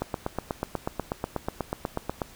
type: click train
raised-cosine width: 1 ms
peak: -13 dBFS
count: 19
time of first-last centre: 0.02-2.218 s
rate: 8.19 Hz
effects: pink hiss -50 dBFS RMS until 2.35 s